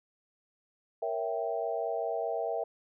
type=chord; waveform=sine; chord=A# diminished seventh; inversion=none; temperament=equal; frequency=466.2 / 554.4 / 659.3 / 784 Hz; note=A#4 / C#5 / E5 / G5; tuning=0 / 0 / 0 / 0 cents; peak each=-35 / -39 / -33 / -37 dBFS; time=1.02-2.64 s; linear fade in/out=5 ms; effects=none